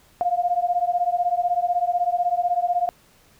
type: beating tone pair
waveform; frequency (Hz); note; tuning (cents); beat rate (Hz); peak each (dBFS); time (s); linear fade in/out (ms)
sine; 698.5 / 714.5; F5 / F5; 0 / +39; 16; -22 / -22; 0.21-2.89; 0
effects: pink hiss -56 dBFS RMS until 3.39 s